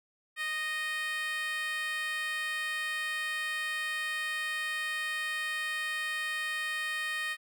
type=tone with high-pass filter; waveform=10% pulse; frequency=620 Hz; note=D#5; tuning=6 cents flat; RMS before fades=-34 dBFS; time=0.36-7.37 s; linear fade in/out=50 ms; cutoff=1700 Hz; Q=3.3; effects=none